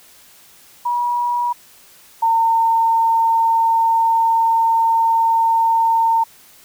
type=tone pair in turn; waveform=sine; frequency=964 / 909.7 Hz; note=B5 / A#5; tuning=-42 / -43 cents; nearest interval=minor second; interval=101 cents; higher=first; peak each=-16 / -12 dBFS; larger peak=second; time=0.85-1.53 / 2.22-6.24 s; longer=second; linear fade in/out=10 ms; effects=white hiss -47 dBFS RMS until 6.64 s